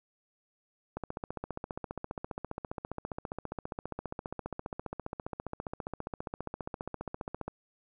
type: click train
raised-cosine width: 1 ms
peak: -22 dBFS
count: 98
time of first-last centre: 0.97-7.48 s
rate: 14.9 Hz
effects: none